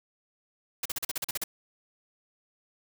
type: noise bursts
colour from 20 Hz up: white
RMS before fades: -31 dBFS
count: 10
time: 0.83-1.44 s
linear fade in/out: 5 ms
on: 25 ms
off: 40 ms
effects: none